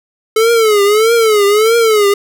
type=tone with vibrato; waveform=square; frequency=433.1 Hz; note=A4; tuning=27 cents flat; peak=-8 dBFS; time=0.36-2.14 s; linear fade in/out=5 ms; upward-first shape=triangle; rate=1.6 Hz; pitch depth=150 cents each way; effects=none